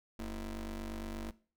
30% pulse ring-modulated tone, 100.2 Hz, G2, 38 cents sharp, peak -33 dBFS, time 0.19-1.31 s, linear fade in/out 5 ms, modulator 126 Hz, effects noise-tail reverb RT60 0.4 s tail -19 dB re dry

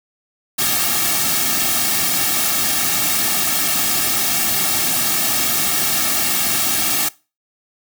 white noise with comb filter, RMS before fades -18 dBFS, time 0.58-7.09 s, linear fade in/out 10 ms, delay 2 ms, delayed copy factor -1, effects noise-tail reverb RT60 0.3 s tail -21 dB re dry

